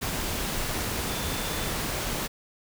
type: tone in noise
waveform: sine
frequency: 3520 Hz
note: A7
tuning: in tune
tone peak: -41 dBFS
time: 1.07-1.71 s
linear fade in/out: 20 ms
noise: pink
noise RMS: -30 dBFS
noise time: 0.01-2.28 s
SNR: -14 dB
effects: none